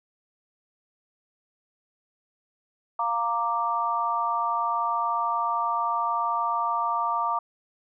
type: chord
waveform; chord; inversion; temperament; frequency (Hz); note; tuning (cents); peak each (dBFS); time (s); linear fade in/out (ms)
sine; Bb major; second; equal with one note detuned; 698.5 / 928 / 1174.7; F5 / Bb5 / D6; 0 / -8 / 0; -31 / -27 / -26; 2.99-7.39; 5
effects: none